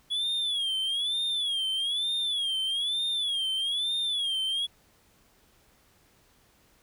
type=tone with vibrato; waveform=triangle; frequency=3359 Hz; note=G#7; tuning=19 cents sharp; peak=-25 dBFS; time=0.1-4.67 s; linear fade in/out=20 ms; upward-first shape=sine; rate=1.1 Hz; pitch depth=140 cents each way; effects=pink hiss -63 dBFS RMS until 6.82 s